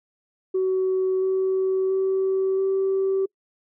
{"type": "tone with pitch steps", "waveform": "sine", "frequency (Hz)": [375.7, 379, 382.3, 385.6], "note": ["F#4", "F#4", "G4", "G4"], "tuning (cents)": [26, 42, -43, -28], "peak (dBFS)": -18, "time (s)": [0.54, 3.26], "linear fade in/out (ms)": 10, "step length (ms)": 680, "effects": ["noise-tail reverb RT60 0.1 s tail -26 dB re dry", "tanh soft clip ceiling -16 dBFS"]}